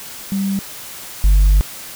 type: tone pair in turn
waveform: sine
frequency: 196 / 49 Hz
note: G3 / G1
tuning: 0 / 0 cents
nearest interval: 2 octaves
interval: 2400 cents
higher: first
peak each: -16 / -5 dBFS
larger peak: second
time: 0.32-0.59 / 1.24-1.61 s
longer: second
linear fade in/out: 0 ms
effects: tanh soft clip ceiling -7 dBFS + white hiss -33 dBFS RMS until 1.95 s